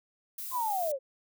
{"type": "noise", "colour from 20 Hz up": "violet", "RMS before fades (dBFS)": -39, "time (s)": [0.38, 0.92], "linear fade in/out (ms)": 5}
{"type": "linear sweep", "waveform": "sine", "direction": "down", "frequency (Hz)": [1050, 510], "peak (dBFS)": -28, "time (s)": [0.51, 0.99], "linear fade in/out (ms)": 50}
{"effects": []}